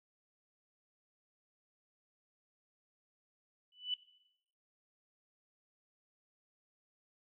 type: tone with exponential growth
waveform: sine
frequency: 2980 Hz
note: F#7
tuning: 12 cents sharp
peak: -30 dBFS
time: 3.72-3.94 s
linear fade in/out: 2 ms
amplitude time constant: 47 ms
effects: noise-tail reverb RT60 0.8 s tail -18 dB re dry